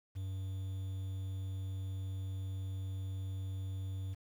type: tone with quantisation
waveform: triangle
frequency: 95.4 Hz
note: G2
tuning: 47 cents flat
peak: -35 dBFS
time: 0.15-4.15 s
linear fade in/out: 20 ms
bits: 10
effects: none